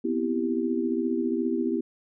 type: chord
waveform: sine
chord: C major seventh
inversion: third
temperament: equal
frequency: 246.9 / 261.6 / 329.6 / 392 Hz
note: B3 / C4 / E4 / G4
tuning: 0 / 0 / 0 / 0 cents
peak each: -28 / -33 / -28 / -30 dBFS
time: 0.04-1.81 s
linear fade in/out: 10 ms
effects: none